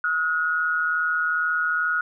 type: tone pair together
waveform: sine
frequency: 1281.7 / 1444 Hz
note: E6 / F#6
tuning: -49 / -43 cents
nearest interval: major second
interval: 206 cents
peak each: -28 / -21 dBFS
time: 0.04-2.01 s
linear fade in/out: 2 ms
effects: none